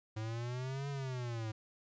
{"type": "exponential two-way sweep", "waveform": "square", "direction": "up then down", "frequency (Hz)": [107.6, 142.3, 107.6], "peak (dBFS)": -38, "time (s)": [0.16, 1.52], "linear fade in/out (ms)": 10, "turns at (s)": 0.89, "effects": ["resampled to 16000 Hz", "13-bit"]}